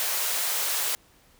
white high-pass noise, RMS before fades -27 dBFS, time 0-0.95 s, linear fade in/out 0 ms, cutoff 450 Hz, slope 24 dB/octave, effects pink hiss -59 dBFS RMS until 1.39 s

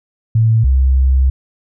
sine tone pair in turn, 112.2 / 65.69 Hz, A2 / C2, +34 / +7 cents, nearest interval major sixth, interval 927 cents, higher first, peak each -8 dBFS, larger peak neither, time 0.35-0.64 / 0.64-1.3 s, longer second, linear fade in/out 5 ms, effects none

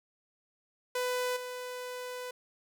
sawtooth tone with level steps, 498.9 Hz, B4, 17 cents sharp, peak -26 / -34 dBFS, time 0.95-2.31 s, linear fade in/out 5 ms, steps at 1.36 s, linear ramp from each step 10 ms, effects none

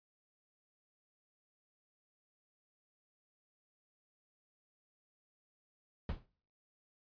brown noise with exponential decay, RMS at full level -33 dBFS, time 6.09-6.26 s, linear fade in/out 2 ms, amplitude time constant 36 ms, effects noise-tail reverb RT60 0.5 s tail -23 dB re dry + resampled to 11025 Hz

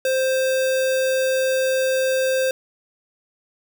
sine tone with sample-and-hold, 523.3 Hz, C5, in tune, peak -17 dBFS, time 0.05-2.51 s, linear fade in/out 2 ms, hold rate 2100 Hz, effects none

